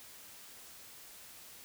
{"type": "silence", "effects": ["white hiss -53 dBFS RMS until 1.64 s"]}